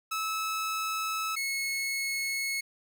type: tone pair in turn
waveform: sawtooth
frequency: 1300 / 2186 Hz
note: E6 / C#7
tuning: -24 / -25 cents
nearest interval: major sixth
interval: 899 cents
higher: second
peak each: -26 dBFS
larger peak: neither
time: 0.11-1.36 / 1.36-2.61 s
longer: neither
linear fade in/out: 10 ms
effects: 10-bit